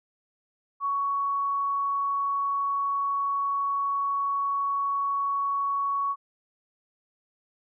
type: tone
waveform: sine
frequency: 1117 Hz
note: C#6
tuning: 13 cents sharp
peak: -24 dBFS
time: 0.8-6.16 s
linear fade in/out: 50 ms
effects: none